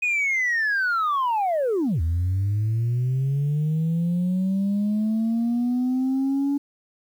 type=linear two-way sweep; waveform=sine; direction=down then up; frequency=2505 to 79.5 to 284.6 Hz; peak=-18 dBFS; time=0.02-6.58 s; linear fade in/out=10 ms; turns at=2.01 s; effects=tanh soft clip ceiling -18 dBFS + 9-bit